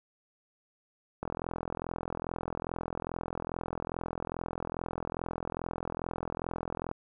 click train, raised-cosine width 1 ms, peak -20 dBFS, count 242, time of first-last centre 1.23-6.914 s, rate 42.4 Hz, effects none

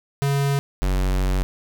square tone pair in turn, 140 / 46.72 Hz, C#3 / F#1, +18 / +18 cents, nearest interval octave + perfect fifth, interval 1900 cents, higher first, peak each -19 dBFS, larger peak neither, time 0.22-0.59 / 0.82-1.43 s, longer second, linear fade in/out 0 ms, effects none

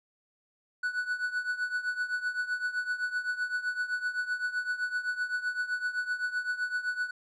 triangle tone with tremolo, 1481 Hz, F#6, 1 cent sharp, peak -24 dBFS, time 0.83-7.11 s, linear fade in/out 5 ms, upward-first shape triangle, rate 7.8 Hz, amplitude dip 85%, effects resampled to 24000 Hz

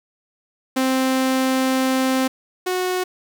sawtooth tone pair in turn, 261.6 / 366.6 Hz, C4 / F#4, 0 / -16 cents, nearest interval tritone, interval 584 cents, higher second, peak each -13 / -16 dBFS, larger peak first, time 0.76-2.28 / 2.66-3.04 s, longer first, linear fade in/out 10 ms, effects 9-bit

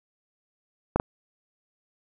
clicks, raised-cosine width 1 ms, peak -8 dBFS, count 2, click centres 0.96 / 0.999 s, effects none

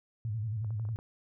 sine tone with vibrato, 109.1 Hz, A2, 14 cents flat, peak -31 dBFS, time 0.25-0.96 s, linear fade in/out 0 ms, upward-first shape square, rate 11 Hz, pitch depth 88 cents each way
clicks, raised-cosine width 1 ms, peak -40 dBFS, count 6, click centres 0.646 / 0.706 / 0.797 / 0.852 / 0.889 / 0.989 s
effects none

